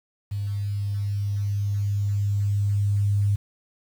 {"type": "tone with level ramp", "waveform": "sine", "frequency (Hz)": 101.4, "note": "G#2", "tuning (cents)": -41, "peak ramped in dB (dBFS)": [-25, -18], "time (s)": [0.31, 3.36], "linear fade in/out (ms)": 10, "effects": ["8-bit"]}